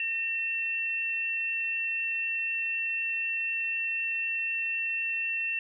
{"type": "tone pair together", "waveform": "sine", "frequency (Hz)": [1827.5, 2702], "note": ["A#6", "E7"], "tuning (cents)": [-35, 42], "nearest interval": "perfect fifth", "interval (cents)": 677, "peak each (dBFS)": [-38, -28], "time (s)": [0, 5.59], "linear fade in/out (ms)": 2, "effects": []}